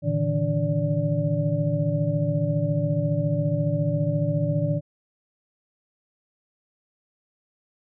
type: tone cluster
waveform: sine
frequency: 112.9 / 145.5 / 160 / 290.1 / 579 Hz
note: A2 / D3 / D#3 / D4 / D5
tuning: +45 / -16 / +49 / -21 / -25 cents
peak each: -28 / -26 / -25 / -32 / -28 dBFS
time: 0.02-4.81 s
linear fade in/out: 50 ms
effects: none

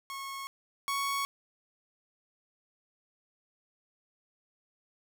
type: tone pair in turn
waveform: sawtooth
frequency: 1094 / 1111.8 Hz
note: C#6 / C#6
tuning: -23 / +5 cents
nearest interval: unison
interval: 28 cents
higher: second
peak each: -34 / -26 dBFS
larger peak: second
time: 0.1-0.47 / 0.88-1.25 s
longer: neither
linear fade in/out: 0 ms
effects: none

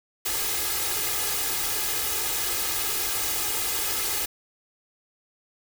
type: noise with comb filter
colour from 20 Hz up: white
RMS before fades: -27 dBFS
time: 0.25-4.26 s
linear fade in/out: 10 ms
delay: 2.4 ms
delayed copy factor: +0.85
effects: none

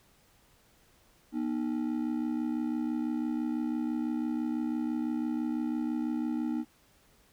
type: ring-modulated tone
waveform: triangle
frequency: 274.4 Hz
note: C#4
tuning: 17 cents flat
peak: -24 dBFS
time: 1.32-6.65 s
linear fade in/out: 50 ms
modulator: 33 Hz
effects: pink hiss -64 dBFS RMS until 7.32 s

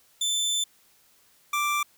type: tone pair in turn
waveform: 25% pulse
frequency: 3532 / 1175.9 Hz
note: A7 / D6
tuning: +6 / +2 cents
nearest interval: octave + perfect fifth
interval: 1904 cents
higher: first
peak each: -20 dBFS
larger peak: neither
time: 0.21-0.64 / 1.53-1.83 s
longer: first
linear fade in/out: 5 ms
effects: white hiss -61 dBFS RMS until 1.97 s

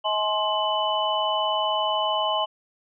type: tone cluster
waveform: sine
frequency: 636 / 849 / 1052 / 2990 Hz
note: D#5 / G#5 / C6 / F#7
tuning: +38 / +38 / +9 / +17 cents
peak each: -27 dBFS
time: 0.04-2.46 s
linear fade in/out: 20 ms
effects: none

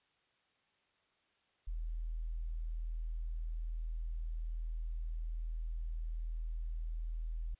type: tone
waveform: sine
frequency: 40.59 Hz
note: E1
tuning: 26 cents flat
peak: -36 dBFS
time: 1.67-7.55 s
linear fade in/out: 10 ms
effects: white hiss -75 dBFS RMS until 7.59 s + resampled to 8000 Hz

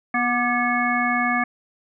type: harmonic tone with a mistuned harmonic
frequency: 243.7 Hz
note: B3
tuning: 23 cents flat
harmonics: 1 / 3 / 5 / 7 / 9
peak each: -25 / -25 / -25 / -25 / -25 dBFS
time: 0.14-1.44 s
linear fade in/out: 5 ms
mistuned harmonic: 5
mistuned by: -48 cents
effects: none

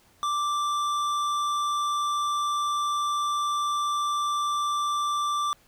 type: tone with tanh clipping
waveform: sine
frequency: 1174.7 Hz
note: D6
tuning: in tune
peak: -26 dBFS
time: 0.23-5.53 s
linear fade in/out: 0 ms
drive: 14 dB
effects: pink hiss -60 dBFS RMS until 5.67 s

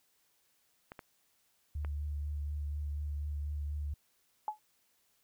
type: clicks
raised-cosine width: 0.5 ms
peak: -30 dBFS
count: 3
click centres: 0.919 / 0.992 / 1.848 s
type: tone with vibrato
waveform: sine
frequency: 73.42 Hz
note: D2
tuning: in tune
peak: -34 dBFS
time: 1.75-3.94 s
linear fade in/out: 5 ms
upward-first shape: triangle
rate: 4.1 Hz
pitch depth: 23 cents each way
type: tone with exponential decay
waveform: sine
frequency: 852 Hz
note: G#5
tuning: 44 cents sharp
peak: -28 dBFS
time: 4.48-4.59 s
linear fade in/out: 1 ms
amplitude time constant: 22 ms
effects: white hiss -73 dBFS RMS until 5.23 s

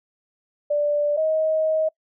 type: tone pair in turn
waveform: sine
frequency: 587.3 / 630.3 Hz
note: D5 / D#5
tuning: 0 / +22 cents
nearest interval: minor second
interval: 122 cents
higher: second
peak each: -18 dBFS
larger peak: neither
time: 0.7-1.17 / 1.17-1.89 s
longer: second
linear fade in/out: 10 ms
effects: noise-tail reverb RT60 0.1 s tail -25 dB re dry

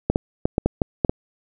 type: clicks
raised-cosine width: 2 ms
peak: -4 dBFS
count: 8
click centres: 0.1 / 0.159 / 0.455 / 0.581 / 0.66 / 0.818 / 1.048 / 1.095 s
effects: none

